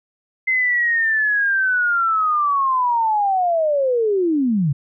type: linear sweep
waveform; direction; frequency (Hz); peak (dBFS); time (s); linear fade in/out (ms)
sine; down; 2071 to 129.6; -15; 0.47-4.73; 10
effects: none